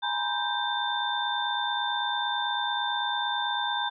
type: tone cluster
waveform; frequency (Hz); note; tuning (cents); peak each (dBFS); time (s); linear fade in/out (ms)
sine; 830 / 946 / 1015 / 1570 / 3576; G#5 / A#5 / B5 / G6 / A7; -1 / +25 / +47 / +2 / +27; -32 / -32 / -37 / -33 / -31; 0.02-3.9; 20
effects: none